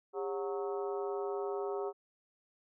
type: harmonic tone with a mistuned harmonic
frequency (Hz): 184.3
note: F#3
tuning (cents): -7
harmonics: 2 / 3 / 4 / 5 / 6 / 7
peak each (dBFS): -35 / -43 / -43 / -47 / -49 / -49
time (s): 0.13-1.93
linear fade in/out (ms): 50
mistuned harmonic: 2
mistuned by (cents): +150
effects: none